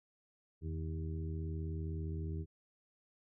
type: harmonic tone with a mistuned harmonic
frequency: 79.5 Hz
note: D#2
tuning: 38 cents sharp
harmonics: 1 / 2 / 3 / 4 / 5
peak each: -38 / -43 / -54 / -49 / -50 dBFS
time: 0.61-2.46 s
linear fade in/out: 50 ms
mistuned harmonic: 1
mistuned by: +86 cents
effects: none